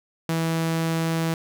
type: tone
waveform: sawtooth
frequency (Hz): 163.6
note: E3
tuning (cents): -13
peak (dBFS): -18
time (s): 0.29-1.34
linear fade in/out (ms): 2
effects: none